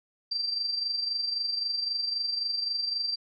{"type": "tone with amplitude modulation", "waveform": "sine", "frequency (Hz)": 4699, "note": "D8", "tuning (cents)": 0, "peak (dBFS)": -25, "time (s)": [0.31, 3.16], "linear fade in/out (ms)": 10, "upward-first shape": "sine", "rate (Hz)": 23.8, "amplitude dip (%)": 55, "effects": []}